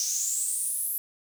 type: noise with high-pass filter sweep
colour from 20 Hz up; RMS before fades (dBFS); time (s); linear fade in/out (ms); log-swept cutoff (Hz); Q
pink; -29; 0-0.98; 0; 5800 to 12000; 8.1
effects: none